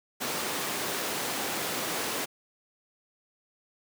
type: high-pass noise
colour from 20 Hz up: pink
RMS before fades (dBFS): -32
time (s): 0.2-2.26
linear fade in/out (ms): 20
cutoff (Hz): 270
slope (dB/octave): 12
effects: none